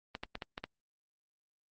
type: clicks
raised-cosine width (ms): 0.3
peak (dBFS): -22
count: 6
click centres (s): 0.151 / 0.235 / 0.354 / 0.422 / 0.579 / 0.64
effects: Opus 24 kbps